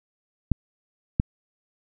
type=clicks; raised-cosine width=5 ms; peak=-7 dBFS; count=2; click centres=0.517 / 1.199 s; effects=none